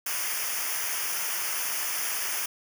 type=noise with comb filter; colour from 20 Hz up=white; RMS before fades=-30 dBFS; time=0.06-2.46 s; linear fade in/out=5 ms; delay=0.25 ms; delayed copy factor=-0.9; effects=none